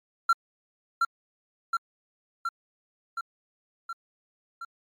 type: tone with echo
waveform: triangle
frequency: 1364 Hz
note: F6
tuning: 41 cents flat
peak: -15 dBFS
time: 0.29-0.33 s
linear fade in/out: 5 ms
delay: 720 ms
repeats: 6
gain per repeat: -3 dB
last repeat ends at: 4.65 s
effects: MP3 64 kbps